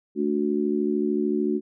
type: chord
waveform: sine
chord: D major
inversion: second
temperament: just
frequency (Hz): 220.2 / 293.7 / 367.1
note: A3 / D4 / F#4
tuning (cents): +2 / 0 / -14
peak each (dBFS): -26 / -26 / -25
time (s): 0.15-1.61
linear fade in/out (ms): 50
effects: none